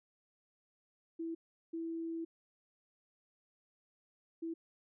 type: tone bursts at uneven times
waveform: sine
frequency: 329.6 Hz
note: E4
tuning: in tune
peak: -37 dBFS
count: 3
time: 1.19-1.35 / 1.73-2.25 / 4.42-4.54 s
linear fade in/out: 10 ms
effects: none